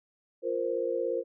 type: chord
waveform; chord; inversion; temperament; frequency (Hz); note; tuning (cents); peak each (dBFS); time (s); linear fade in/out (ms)
sine; F suspended fourth; none; equal; 349.2 / 466.2 / 523.3; F4 / Bb4 / C5; 0 / 0 / 0; -34 / -31 / -31; 0.42-1.24; 50
effects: none